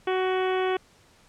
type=harmonic tone with a mistuned harmonic; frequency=373.1 Hz; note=F#4; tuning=14 cents sharp; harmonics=1 / 2 / 3 / 4 / 5 / 6 / 7 / 8 / 9; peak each=-24 / -30 / -34 / -36 / -38 / -40 / -41 / -42 / -43 dBFS; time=0.07-0.77 s; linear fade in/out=5 ms; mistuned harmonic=7; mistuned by=-15 cents; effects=pink hiss -58 dBFS RMS until 1.28 s + low-pass 9000 Hz 12 dB/octave